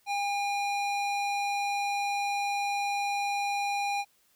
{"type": "tone with band-pass filter", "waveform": "square", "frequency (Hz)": 808, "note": "G#5", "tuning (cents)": -48, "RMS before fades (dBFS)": -30, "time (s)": [0.06, 4.05], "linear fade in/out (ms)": 50, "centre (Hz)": 2100, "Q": 0.56, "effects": ["white hiss -67 dBFS RMS until 4.35 s"]}